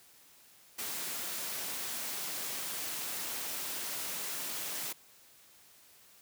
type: high-pass noise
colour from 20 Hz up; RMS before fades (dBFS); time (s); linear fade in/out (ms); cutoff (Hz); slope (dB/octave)
white; -38; 0.78-4.93; 10; 150; 12
effects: white hiss -60 dBFS RMS until 6.21 s + high-pass 60 Hz 12 dB/octave